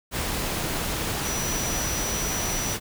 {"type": "tone in noise", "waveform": "sine", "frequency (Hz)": 5880, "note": "F#8", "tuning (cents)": -12, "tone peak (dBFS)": -30, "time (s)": [1.22, 2.77], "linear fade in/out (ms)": 50, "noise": "pink", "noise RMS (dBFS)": -28, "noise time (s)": [0.11, 2.8], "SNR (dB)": -5, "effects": []}